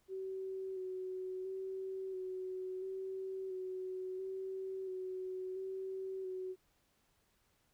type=tone with vibrato; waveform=sine; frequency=376.6 Hz; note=F#4; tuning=31 cents sharp; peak=-39 dBFS; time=0.08-6.56 s; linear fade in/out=50 ms; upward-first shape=square; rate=0.73 Hz; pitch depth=19 cents each way; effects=pink hiss -75 dBFS RMS until 7.73 s